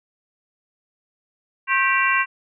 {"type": "harmonic tone with a mistuned harmonic", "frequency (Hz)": 391.2, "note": "G4", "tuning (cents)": -4, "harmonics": [3, 4, 5, 6, 7], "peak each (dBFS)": [-21, -22, -23, -24, -24], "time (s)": [1.67, 2.26], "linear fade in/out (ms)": 50, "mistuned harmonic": 3, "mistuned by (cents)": -150, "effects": []}